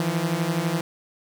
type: beating tone pair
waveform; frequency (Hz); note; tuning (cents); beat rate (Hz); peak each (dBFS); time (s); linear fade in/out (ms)
sawtooth; 160 / 172; D#3 / F3; +49 / -26; 12; -22 / -21; 0-0.81; 2
effects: none